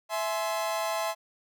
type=chord; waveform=40% pulse; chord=E augmented; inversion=none; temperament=equal with one note detuned; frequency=659.3 / 846.6 / 1046.5 Hz; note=E5 / G#5 / B#5; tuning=0 / +33 / 0 cents; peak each=-30 / -33 / -33 dBFS; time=0.09-1.15 s; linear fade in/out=50 ms; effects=none